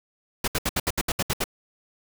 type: noise bursts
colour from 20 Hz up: pink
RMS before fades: -24 dBFS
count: 10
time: 0.44-1.441 s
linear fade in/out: 5 ms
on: 38 ms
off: 69 ms
effects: none